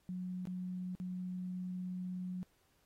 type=tone with dropouts; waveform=sine; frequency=182.3 Hz; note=F#3; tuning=25 cents flat; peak=-38 dBFS; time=0.09-2.43 s; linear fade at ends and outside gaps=0 ms; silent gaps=0.454-0.472 / 0.951-1 s; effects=pink hiss -74 dBFS RMS until 2.85 s + AAC 48 kbps